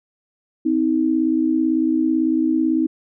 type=tone pair together; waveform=sine; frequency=259.4 / 317.4 Hz; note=C4 / D#4; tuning=-15 / +35 cents; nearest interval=minor third; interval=350 cents; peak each=-20 / -17 dBFS; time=0.65-2.87 s; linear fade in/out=10 ms; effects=none